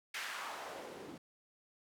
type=noise with band-pass filter sweep; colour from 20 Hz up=white; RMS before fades=-45 dBFS; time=0.14-1.18 s; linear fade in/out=5 ms; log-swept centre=2100 to 240 Hz; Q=1.6; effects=none